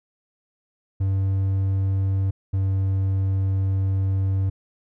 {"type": "tone pair in turn", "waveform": "triangle", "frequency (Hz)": [96.6, 96.26], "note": ["G2", "G2"], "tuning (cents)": [-25, -31], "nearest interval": "unison", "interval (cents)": 6, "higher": "first", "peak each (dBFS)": [-17, -17], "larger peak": "neither", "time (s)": [[1, 2.31], [2.53, 4.5]], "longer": "second", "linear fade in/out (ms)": 10, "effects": []}